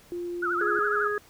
sine tone, 349.2 Hz, F4, in tune, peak -30 dBFS, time 0.12-0.79 s, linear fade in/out 0 ms
sine tone with vibrato, 1371 Hz, F6, 32 cents flat, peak -25 dBFS, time 0.42-1.08 s, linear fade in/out 10 ms, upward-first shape triangle, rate 12 Hz, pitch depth 190 cents each way
harmonic tone, 415.3 Hz, G#4, in tune, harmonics 1 / 3 / 4, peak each -28 / -32 / -31 dBFS, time 0.61-1.18 s, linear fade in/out 2 ms
effects pink hiss -55 dBFS RMS until 1.29 s

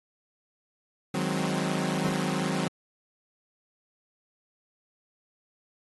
sawtooth chord, Ab dominant seventh, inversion second, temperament equal, 155.56 / 185 / 207.7 / 261.6 Hz, Eb3 / Gb3 / Ab3 / C4, 0 / 0 / 0 / 0 cents, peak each -28 / -26 / -31 / -29 dBFS, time 1.14-2.68 s, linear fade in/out 5 ms, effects AAC 32 kbps

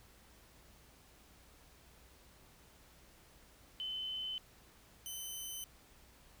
sine / 10% pulse tone pair in turn, 3045 / 3045 Hz, F#7 / F#7, +49 / +49 cents, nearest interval unison, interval 0 cents, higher neither, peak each -38 / -34 dBFS, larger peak second, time 3.8-4.38 / 5.06-5.64 s, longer neither, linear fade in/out 0 ms, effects added 60 Hz sine -67 dBFS peak until 6.4 s + pink hiss -63 dBFS RMS until 6.4 s

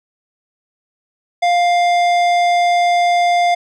sine tone with tanh clipping, 701 Hz, F5, 6 cents sharp, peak -13 dBFS, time 1.42-3.55 s, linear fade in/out 10 ms, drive 15 dB, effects none

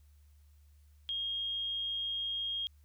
sine tone, 3247 Hz, G#7, 40 cents flat, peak -33 dBFS, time 1.09-2.67 s, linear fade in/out 0 ms, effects added 73 Hz sine -58 dBFS peak until 2.84 s + white hiss -75 dBFS RMS until 2.84 s

